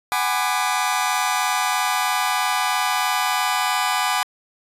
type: chord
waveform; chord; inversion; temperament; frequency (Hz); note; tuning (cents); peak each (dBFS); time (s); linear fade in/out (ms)
sawtooth; G# half-diminished seventh; third; just; 747.5 / 830.6 / 996.7 / 1196.1; F#5 / G#5 / B5 / D6; +17 / 0 / +16 / +31; -21; 0.12-4.23; 0
effects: resampled to 32000 Hz